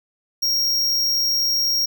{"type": "tone", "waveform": "square", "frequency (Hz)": 5588, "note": "F8", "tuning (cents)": 0, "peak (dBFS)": -18, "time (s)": [0.42, 1.86], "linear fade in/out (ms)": 10, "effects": []}